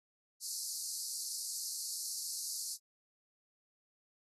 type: high-pass noise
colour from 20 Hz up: pink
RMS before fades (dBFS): -40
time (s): 0.4-2.78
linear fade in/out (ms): 50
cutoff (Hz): 4300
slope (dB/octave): 96
effects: AAC 32 kbps